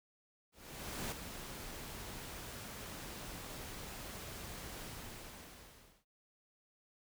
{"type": "noise with ADSR envelope", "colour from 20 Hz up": "pink", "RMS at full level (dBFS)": -40, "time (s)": [0.52, 6.05], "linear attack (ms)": 600, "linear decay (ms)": 5, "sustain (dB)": -7, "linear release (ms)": 1200, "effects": []}